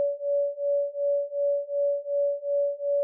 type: beating tone pair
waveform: sine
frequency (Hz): 568 / 570.7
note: C#5 / D5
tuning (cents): +42 / -50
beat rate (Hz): 2.7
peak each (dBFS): -27 / -26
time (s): 0-3.03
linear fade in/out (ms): 0
effects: none